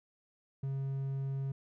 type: tone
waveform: triangle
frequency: 136 Hz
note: C#3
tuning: 33 cents flat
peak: -31 dBFS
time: 0.63-1.52 s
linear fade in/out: 5 ms
effects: none

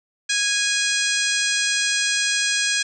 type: harmonic tone with a mistuned harmonic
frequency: 826 Hz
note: G#5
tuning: 10 cents flat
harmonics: 2 / 3 / 4 / 5 / 6 / 7 / 8 / 9 / 10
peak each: -24 / -26 / -27 / -28 / -29 / -29 / -30 / -31 / -31 dBFS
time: 0.29-2.83 s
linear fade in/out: 10 ms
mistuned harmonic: 7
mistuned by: +27 cents
effects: none

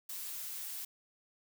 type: noise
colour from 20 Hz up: blue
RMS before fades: -42 dBFS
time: 0.09-0.85 s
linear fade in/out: 5 ms
effects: none

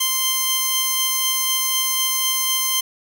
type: tone pair together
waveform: 10% pulse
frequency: 1046 / 3134 Hz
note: C6 / G7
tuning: -1 / -1 cents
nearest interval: octave + perfect fifth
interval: 1900 cents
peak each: -16 / -11 dBFS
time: 0-2.81 s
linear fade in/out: 10 ms
effects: none

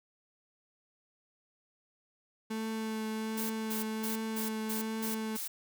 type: tone with vibrato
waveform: 35% pulse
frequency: 220 Hz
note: A3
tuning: in tune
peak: -32 dBFS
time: 2.5-5.37 s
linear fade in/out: 10 ms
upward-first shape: triangle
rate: 1.3 Hz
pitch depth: 15 cents each way
type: noise bursts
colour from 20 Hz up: blue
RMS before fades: -38 dBFS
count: 7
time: 3.37-5.48 s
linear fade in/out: 10 ms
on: 130 ms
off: 200 ms
effects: none

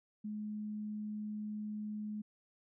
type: tone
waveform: sine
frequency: 211.5 Hz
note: G#3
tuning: 32 cents sharp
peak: -38 dBFS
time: 0.24-2.22 s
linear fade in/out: 10 ms
effects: none

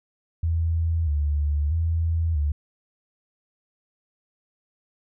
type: tone with vibrato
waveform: sine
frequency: 77.8 Hz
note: D#2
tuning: in tune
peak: -20 dBFS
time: 0.43-2.52 s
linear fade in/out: 5 ms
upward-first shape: square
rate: 0.78 Hz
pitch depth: 100 cents each way
effects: none

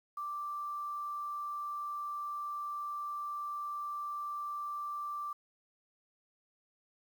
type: tone with quantisation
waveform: sine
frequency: 1174.7 Hz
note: D6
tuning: in tune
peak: -36 dBFS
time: 0.17-5.33 s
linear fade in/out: 5 ms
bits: 10
effects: none

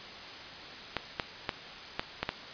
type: clicks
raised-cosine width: 0.3 ms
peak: -13 dBFS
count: 6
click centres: 0.967 / 1.198 / 1.492 / 1.995 / 2.23 / 2.291 s
effects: white hiss -44 dBFS RMS until 2.53 s + resampled to 11025 Hz

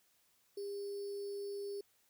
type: tone with sample-and-hold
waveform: sine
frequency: 402.2 Hz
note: G4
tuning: 44 cents sharp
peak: -39 dBFS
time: 0.57-1.81 s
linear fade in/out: 5 ms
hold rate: 4900 Hz
effects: white hiss -73 dBFS RMS until 2.09 s

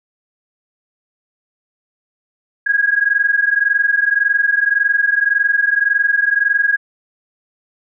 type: tone pair together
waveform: sine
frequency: 1633.2 / 1655 Hz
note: G#6 / G#6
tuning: -29 / -6 cents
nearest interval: unison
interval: 23 cents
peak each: -15 dBFS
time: 2.66-6.77 s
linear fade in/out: 10 ms
effects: none

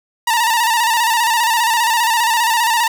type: tone with vibrato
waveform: sawtooth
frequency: 923 Hz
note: A#5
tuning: 17 cents flat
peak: -9 dBFS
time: 0.27-2.88 s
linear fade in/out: 5 ms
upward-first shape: square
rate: 15 Hz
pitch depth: 59 cents each way
effects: none

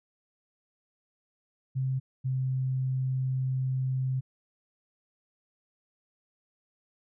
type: tone pair in turn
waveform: sine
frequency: 131.6 / 130.54 Hz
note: C3 / C3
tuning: +10 / -4 cents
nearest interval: unison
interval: 14 cents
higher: first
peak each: -26 dBFS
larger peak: neither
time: 1.75-2 / 2.24-4.21 s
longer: second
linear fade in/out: 20 ms
effects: none

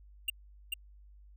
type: tone with echo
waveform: square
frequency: 2794 Hz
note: F7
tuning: in tune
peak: -29 dBFS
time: 0.28-0.3 s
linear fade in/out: 5 ms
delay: 440 ms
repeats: 1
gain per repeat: -3 dB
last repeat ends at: 0.74 s
effects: added 50 Hz sine -53 dBFS peak until 1.36 s

